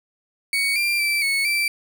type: tone with pitch steps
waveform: 35% pulse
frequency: 2236 / 2377 / 2332 / 2206 / 2337 Hz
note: C#7 / D7 / D7 / C#7 / D7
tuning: +14 / +20 / -13 / -9 / -9 cents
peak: -17 dBFS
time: 0.53-1.68 s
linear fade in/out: 2 ms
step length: 230 ms
effects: 8-bit